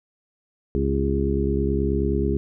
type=harmonic tone with a mistuned harmonic; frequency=69.3 Hz; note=C#2; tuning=in tune; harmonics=1 / 2 / 3 / 4 / 5 / 6; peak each=-24 / -28 / -27 / -29 / -28 / -26 dBFS; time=0.75-2.37 s; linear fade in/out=0 ms; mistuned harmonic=6; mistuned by=-36 cents; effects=none